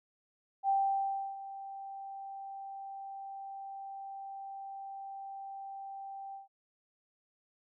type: tone with ADSR envelope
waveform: sine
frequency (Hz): 784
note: G5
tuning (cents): 0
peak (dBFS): -25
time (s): 0.63-6.48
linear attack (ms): 58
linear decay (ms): 670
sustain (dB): -16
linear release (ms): 140
effects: none